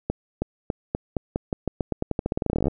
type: accelerating click train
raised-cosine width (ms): 2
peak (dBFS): -10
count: 28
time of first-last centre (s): 0.1-2.682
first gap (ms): 320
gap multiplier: 0.88
effects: none